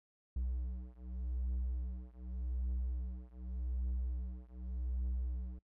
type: beating tone pair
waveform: triangle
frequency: 61.74 / 62.59 Hz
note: B1 / B1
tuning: 0 / +24 cents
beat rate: 0.85 Hz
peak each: -37 / -38 dBFS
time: 0.36-5.59 s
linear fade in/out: 5 ms
effects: noise-tail reverb RT60 0.1 s tail -25 dB re dry